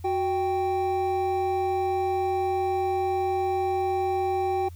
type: tone pair together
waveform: triangle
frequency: 369.7 / 784 Hz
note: F#4 / G5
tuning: -1 / 0 cents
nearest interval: octave + minor second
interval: 1301 cents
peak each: -24 dBFS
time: 0.04-4.69 s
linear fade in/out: 10 ms
effects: added 86 Hz sine -39 dBFS peak until 4.75 s + white hiss -59 dBFS RMS until 4.75 s